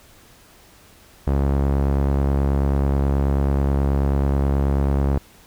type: tone with low-pass filter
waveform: sawtooth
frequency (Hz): 69.3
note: C#2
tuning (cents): 0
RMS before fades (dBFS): -19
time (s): 1.27-5.18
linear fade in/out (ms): 0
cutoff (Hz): 960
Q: 0.67
effects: pink hiss -50 dBFS RMS until 5.46 s